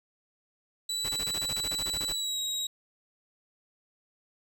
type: tone with pitch glide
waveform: 30% pulse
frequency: 3951 to 3821 Hz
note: B7 to A#7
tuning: 0 to +42 cents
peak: -27 dBFS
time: 0.89-2.67 s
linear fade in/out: 5 ms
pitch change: -58 cents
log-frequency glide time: 2.12-2.4 s
type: noise bursts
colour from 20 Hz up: pink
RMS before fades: -38 dBFS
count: 15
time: 1.04-2.128 s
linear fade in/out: 10 ms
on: 52 ms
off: 22 ms
effects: none